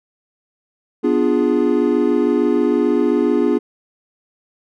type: chord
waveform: triangle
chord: B diminished seventh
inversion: none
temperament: equal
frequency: 246.9 / 293.7 / 349.2 / 415.3 Hz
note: B3 / D4 / F4 / Ab4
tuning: 0 / 0 / 0 / 0 cents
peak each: -17 dBFS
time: 1.03-3.59 s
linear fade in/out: 20 ms
effects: none